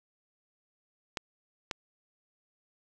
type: clicks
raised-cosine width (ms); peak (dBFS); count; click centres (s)
0.2; -15; 2; 1.172 / 1.712
effects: none